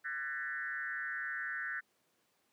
sine tone with frequency modulation, 1654 Hz, G#6, 8 cents flat, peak -36 dBFS, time 0.04-1.81 s, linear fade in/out 20 ms, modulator 144 Hz, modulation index 1.7, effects pink hiss -75 dBFS RMS until 2.52 s + high-pass 200 Hz 12 dB/octave

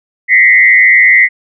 sine tone with frequency modulation, 2026 Hz, B6, 44 cents sharp, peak -3 dBFS, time 0.28-1.29 s, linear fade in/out 50 ms, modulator 114 Hz, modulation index 1, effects none

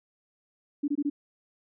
sine tone bursts, 288.9 Hz, D4, 28 cents flat, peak -24 dBFS, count 4, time 0.83-1.1 s, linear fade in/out 10 ms, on 51 ms, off 22 ms, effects none

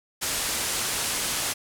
white low-pass noise, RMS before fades -28 dBFS, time 0.21-1.54 s, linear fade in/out 20 ms, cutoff 11000 Hz, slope 24 dB/octave, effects none

